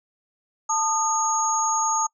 sine tone cluster, 886 / 1231 / 6610 Hz, A5 / D#6 / G#8, +12 / -19 / -9 cents, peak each -24 / -26 / -24 dBFS, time 0.69-2.07 s, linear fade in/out 10 ms, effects noise-tail reverb RT60 0.1 s tail -24 dB re dry

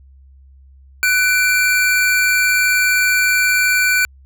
square tone pair together, 1495 / 2352 Hz, F#6 / D7, +17 / +2 cents, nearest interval minor sixth, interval 785 cents, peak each -16 dBFS, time 1.03-4.05 s, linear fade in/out 0 ms, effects added 67 Hz sine -42 dBFS peak until 4.25 s

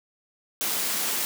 white high-pass noise, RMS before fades -27 dBFS, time 0.61-1.25 s, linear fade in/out 0 ms, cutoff 160 Hz, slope 24 dB/octave, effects none

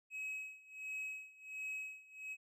triangle tone with tremolo, 2555 Hz, D#7, 45 cents sharp, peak -38 dBFS, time 0.1-2.37 s, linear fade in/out 50 ms, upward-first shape sine, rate 1.4 Hz, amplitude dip 90%, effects resampled to 32000 Hz

